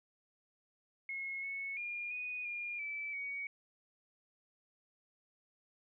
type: tone with pitch steps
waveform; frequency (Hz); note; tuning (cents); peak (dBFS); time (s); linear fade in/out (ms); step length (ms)
sine; 2171 / 2203 / 2416 / 2479 / 2416 / 2313 / 2248; C#7 / C#7 / D7 / D#7 / D7 / D7 / C#7; -37 / -11 / +48 / -7 / +48 / -27 / +24; -38; 1.09-3.47; 2; 340
effects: none